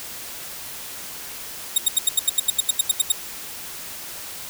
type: tone bursts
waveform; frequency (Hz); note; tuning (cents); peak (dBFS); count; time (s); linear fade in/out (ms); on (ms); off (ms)
10% pulse; 3725; A#7; -2; -6; 14; 1.76-3.12; 5; 21; 82
effects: white hiss -35 dBFS RMS until 4.49 s